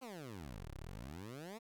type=exponential two-way sweep; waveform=15% pulse; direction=down then up; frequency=274.2 to 31 to 237.2 Hz; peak=-40 dBFS; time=0.01-1.59 s; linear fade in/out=20 ms; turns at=0.74 s; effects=12-bit